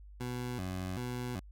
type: tone with vibrato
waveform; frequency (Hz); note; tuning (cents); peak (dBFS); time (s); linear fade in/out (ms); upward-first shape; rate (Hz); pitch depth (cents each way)
20% pulse; 107; A2; -48; -31; 0.2-1.4; 10; square; 1.3; 250
effects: added 50 Hz sine -49 dBFS peak until 1.51 s